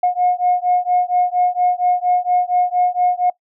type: beating tone pair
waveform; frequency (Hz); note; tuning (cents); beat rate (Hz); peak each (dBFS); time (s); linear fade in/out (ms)
sine; 718 / 722.3; F5 / F#5; +48 / -42; 4.3; -16; 0.03-3.3; 5
effects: noise-tail reverb RT60 0.1 s tail -21 dB re dry + tanh soft clip ceiling -7 dBFS